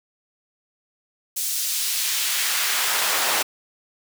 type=noise with high-pass filter sweep; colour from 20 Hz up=pink; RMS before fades=-23 dBFS; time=1.36-3.43 s; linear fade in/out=10 ms; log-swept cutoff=6500 to 610 Hz; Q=0.73; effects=none